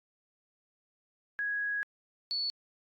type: tone pair in turn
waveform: sine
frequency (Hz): 1661.2 / 4435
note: G#6 / C#8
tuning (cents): 0 / 0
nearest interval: octave + perfect fourth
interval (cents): 1700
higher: second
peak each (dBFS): -30 / -30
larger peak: neither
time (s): 1.39-1.83 / 2.31-2.5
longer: first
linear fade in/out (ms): 0
effects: AAC 64 kbps